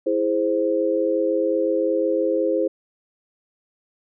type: chord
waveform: sine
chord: E augmented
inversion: none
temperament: equal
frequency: 329.6 / 415.3 / 523.3 Hz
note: E4 / G#4 / B#4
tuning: 0 / 0 / 0 cents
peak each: -23 / -24 / -21 dBFS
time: 0.06-2.68 s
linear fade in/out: 10 ms
effects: none